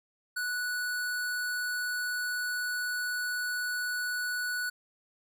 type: tone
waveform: square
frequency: 1476 Hz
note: F#6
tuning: 5 cents flat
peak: -31 dBFS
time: 0.36-4.7 s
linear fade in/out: 10 ms
effects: none